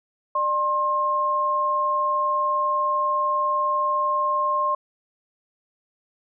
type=tone pair together; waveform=sine; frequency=597.7 / 1065 Hz; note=D5 / C6; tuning=+30 / +30 cents; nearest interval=minor seventh; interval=1000 cents; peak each=-28 / -20 dBFS; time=0.35-4.75 s; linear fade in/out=5 ms; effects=none